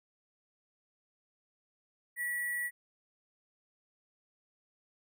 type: tone with sample-and-hold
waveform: sine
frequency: 1936 Hz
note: B6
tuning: 35 cents flat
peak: -32 dBFS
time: 2.16-2.71 s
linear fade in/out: 50 ms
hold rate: 11025 Hz
effects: none